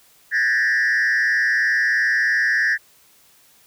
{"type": "tone with frequency modulation", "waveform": "sine", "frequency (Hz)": 1760, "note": "A6", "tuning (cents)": 0, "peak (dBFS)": -13, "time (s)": [0.31, 2.78], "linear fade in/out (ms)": 50, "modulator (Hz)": 123, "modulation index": 1.2, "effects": ["tanh soft clip ceiling -15 dBFS", "white hiss -54 dBFS RMS until 3.66 s"]}